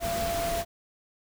sine tone in noise, 680 Hz, F5, 46 cents flat, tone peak -28 dBFS, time 0-0.65 s, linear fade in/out 50 ms, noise pink, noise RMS -33 dBFS, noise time 0-0.65 s, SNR +2 dB, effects none

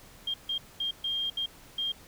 sine tone bursts at uneven times, 3209 Hz, G7, 40 cents sharp, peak -28 dBFS, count 6, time 0.27-0.34 / 0.49-0.58 / 0.8-0.91 / 1.04-1.3 / 1.37-1.46 / 1.78-1.92 s, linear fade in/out 5 ms, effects pink hiss -53 dBFS RMS until 2.07 s

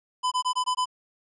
square tone bursts, 1006 Hz, B5, 32 cents sharp, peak -23 dBFS, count 6, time 0.23-0.857 s, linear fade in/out 20 ms, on 87 ms, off 21 ms, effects resampled to 22050 Hz

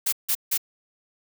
blue noise bursts, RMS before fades -23 dBFS, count 3, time 0.06-0.578 s, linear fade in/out 10 ms, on 66 ms, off 160 ms, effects none

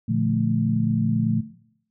sine chord, Bb major seventh, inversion none, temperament equal, 116.54 / 146.83 / 174.61 / 220 Hz, Bb2 / D3 / F3 / A3, 0 / 0 / 0 / 0 cents, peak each -25 / -27 / -26 / -24 dBFS, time 0.08-1.41 s, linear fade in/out 10 ms, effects noise-tail reverb RT60 0.7 s tail -17 dB re dry

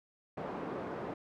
pink band-pass noise, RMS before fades -40 dBFS, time 0.37-1.14 s, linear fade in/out 5 ms, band 230 to 920 Hz, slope 12 dB/octave, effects none

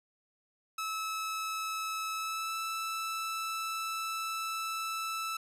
sawtooth tone with pitch glide, 1300 to 1318.1 Hz, E6 to E6, -24 to -1 cents, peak -30 dBFS, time 0.78-5.37 s, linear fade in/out 5 ms, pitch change +23 cents, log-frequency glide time 2.15-2.56 s, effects resampled to 32000 Hz

